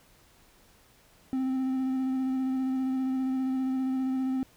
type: tone with vibrato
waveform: triangle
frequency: 261.6 Hz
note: C4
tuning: in tune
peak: -24 dBFS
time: 1.33-4.43 s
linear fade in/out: 0 ms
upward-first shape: square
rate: 15 Hz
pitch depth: 13 cents each way
effects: pink hiss -60 dBFS RMS until 4.56 s